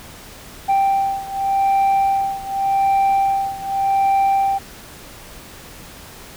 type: beating tone pair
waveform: sine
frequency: 784 / 784.86 Hz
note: G5 / G5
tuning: 0 / +2 cents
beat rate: 0.86 Hz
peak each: -15 / -17 dBFS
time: 0.68-4.59 s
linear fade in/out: 20 ms
effects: tanh soft clip ceiling -12 dBFS + pink hiss -39 dBFS RMS until 6.36 s